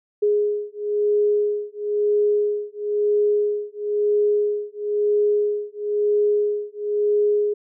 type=beating tone pair; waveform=sine; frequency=415.3 / 416.3 Hz; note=G#4 / G#4; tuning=0 / +4 cents; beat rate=1 Hz; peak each=-21 dBFS; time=0.22-7.54 s; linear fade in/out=10 ms; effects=none